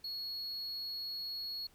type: tone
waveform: triangle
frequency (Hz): 4336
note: C#8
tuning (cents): -39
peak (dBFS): -37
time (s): 0.04-1.67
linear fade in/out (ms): 5
effects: pink hiss -66 dBFS RMS until 1.74 s